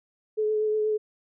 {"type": "tone with vibrato", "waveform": "sine", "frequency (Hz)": 428.9, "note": "A4", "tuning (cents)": -44, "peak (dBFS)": -22, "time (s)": [0.37, 0.98], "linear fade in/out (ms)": 20, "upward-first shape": "triangle", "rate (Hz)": 8.3, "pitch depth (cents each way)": 20, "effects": []}